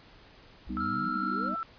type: exponential sweep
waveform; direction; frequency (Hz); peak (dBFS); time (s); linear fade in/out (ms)
sine; up; 53.9 to 698.5; -40; 0.67-1.56; 0
type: chord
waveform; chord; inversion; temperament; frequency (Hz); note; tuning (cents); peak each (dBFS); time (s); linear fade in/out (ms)
sine; G augmented; none; equal; 196 / 246.9 / 311.1; G3 / B3 / D#4; 0 / 0 / 0; -36 / -37 / -38; 0.69-1.55; 10
type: tone with pitch glide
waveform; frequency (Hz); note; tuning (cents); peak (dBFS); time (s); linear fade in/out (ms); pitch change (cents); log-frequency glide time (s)
sine; 1318.5 to 1330.7; E6 to E6; 0 to +16; -31; 0.77-1.63; 0; +16; 0.96-1.27
type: tone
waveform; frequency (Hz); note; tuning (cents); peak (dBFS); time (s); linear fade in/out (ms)
triangle; 1392; F6; -6; -33; 0.8-1.49; 5
effects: pink hiss -55 dBFS RMS until 1.78 s + resampled to 11025 Hz